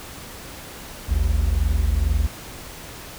triangle tone pair together, 53.77 / 76 Hz, A1 / D#2, -39 / -40 cents, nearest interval tritone, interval 599 cents, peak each -18 dBFS, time 1.08-2.28 s, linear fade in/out 20 ms, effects pink hiss -38 dBFS RMS until 3.18 s

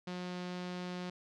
sawtooth tone with low-pass filter, 179.8 Hz, F#3, 49 cents flat, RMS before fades -41 dBFS, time 0.07-1.1 s, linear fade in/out 5 ms, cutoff 4600 Hz, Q 1.4, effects none

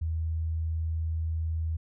sine tone, 80.7 Hz, E2, 36 cents flat, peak -27 dBFS, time 0.01-1.77 s, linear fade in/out 10 ms, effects none

